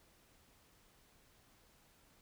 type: silence
effects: pink hiss -68 dBFS RMS until 2.21 s